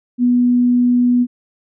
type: tone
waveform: sine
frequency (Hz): 245.1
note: B3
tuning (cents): -13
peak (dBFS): -10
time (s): 0.18-1.27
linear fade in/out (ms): 50
effects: none